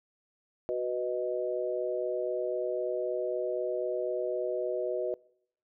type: chord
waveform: sine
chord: B major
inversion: second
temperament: equal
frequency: 370 / 493.9 / 622.3 Hz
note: F#4 / B4 / D#5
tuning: 0 / 0 / 0 cents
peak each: -33 dBFS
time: 0.69-5.14 s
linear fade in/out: 0 ms
effects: noise-tail reverb RT60 0.7 s tail -24 dB re dry